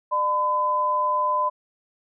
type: tone pair together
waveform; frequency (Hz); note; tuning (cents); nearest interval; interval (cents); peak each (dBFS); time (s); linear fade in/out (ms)
sine; 600 / 1011.5; D5 / B5; +37 / +41; major sixth; 904; -28 / -20; 0.11-1.5; 20
effects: none